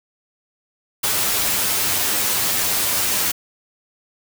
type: noise with comb filter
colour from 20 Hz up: white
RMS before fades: -20 dBFS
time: 1.03-3.32 s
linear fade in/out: 10 ms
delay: 10 ms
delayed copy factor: +0.5
effects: none